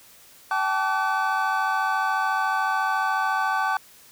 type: tone cluster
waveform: triangle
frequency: 772 / 866 / 1153 / 1514 Hz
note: G5 / A5 / D6 / F#6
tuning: -27 / -28 / -32 / +39 cents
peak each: -25 dBFS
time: 0.51-3.77 s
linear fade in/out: 2 ms
effects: white hiss -51 dBFS RMS until 4.11 s